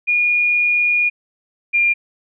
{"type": "tone pair in turn", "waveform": "sine", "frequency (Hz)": [2436, 2400], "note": ["D#7", "D7"], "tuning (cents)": [-37, 37], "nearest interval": "unison", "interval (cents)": 26, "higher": "first", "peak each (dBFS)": [-13, -12], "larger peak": "second", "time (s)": [[0.07, 1.1], [1.73, 1.94]], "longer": "first", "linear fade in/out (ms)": 20, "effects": []}